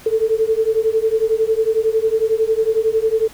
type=beating tone pair; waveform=sine; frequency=437.7 / 448.7 Hz; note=A4 / A4; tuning=-9 / +34 cents; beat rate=11 Hz; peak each=-17 dBFS; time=0.06-3.28 s; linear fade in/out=5 ms; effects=pink hiss -42 dBFS RMS until 3.33 s